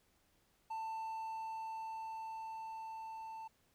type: tone with level ramp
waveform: triangle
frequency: 890 Hz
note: A5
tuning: 20 cents sharp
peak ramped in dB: -37 to -43 dBFS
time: 0.7-3.48 s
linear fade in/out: 10 ms
effects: pink hiss -74 dBFS RMS until 3.74 s

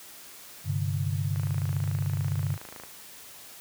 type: chord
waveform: sine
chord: G suspended fourth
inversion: none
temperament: equal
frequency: 98 / 130.81 / 146.83 Hz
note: G2 / C3 / D3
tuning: 0 / 0 / 0 cents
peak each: -28 / -32 / -30 dBFS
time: 0.64-2.58 s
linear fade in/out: 50 ms
type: click train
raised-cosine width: 0.5 ms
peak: -27 dBFS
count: 41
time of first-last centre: 1.36-2.836 s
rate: 27.1 Hz
effects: white hiss -47 dBFS RMS until 3.6 s + high-pass 60 Hz 12 dB/octave

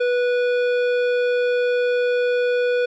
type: tone with hard clipping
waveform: triangle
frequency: 490.7 Hz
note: B4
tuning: 11 cents flat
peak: -19 dBFS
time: 0-2.86 s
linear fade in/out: 10 ms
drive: 16 dB
effects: resampled to 16000 Hz

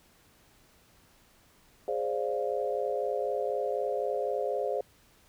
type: chord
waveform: sine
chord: D half-diminished seventh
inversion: second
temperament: equal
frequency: 415.3 / 523.3 / 587.3 / 698.5 Hz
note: Ab4 / C5 / D5 / F5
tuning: 0 / 0 / 0 / 0 cents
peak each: -33 / -32 / -34 / -36 dBFS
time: 1.88-4.81 s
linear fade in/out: 2 ms
effects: pink hiss -62 dBFS RMS until 5.28 s

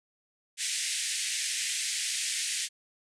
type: band-pass noise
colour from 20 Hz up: white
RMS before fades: -32 dBFS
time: 0.57-2.69 s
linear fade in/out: 50 ms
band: 1800 to 9500 Hz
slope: 48 dB/octave
effects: none

